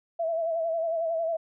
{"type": "tone with vibrato", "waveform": "sine", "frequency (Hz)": 659.3, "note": "E5", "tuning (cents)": 0, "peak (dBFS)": -25, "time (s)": [0.19, 1.37], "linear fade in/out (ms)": 10, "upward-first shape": "sine", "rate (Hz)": 11, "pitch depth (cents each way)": 50, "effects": []}